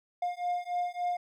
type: beating tone pair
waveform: triangle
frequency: 708 / 711.5 Hz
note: F5 / F5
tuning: +23 / +32 cents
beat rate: 3.5 Hz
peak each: -31 dBFS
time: 0.22-1.17 s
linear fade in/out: 5 ms
effects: none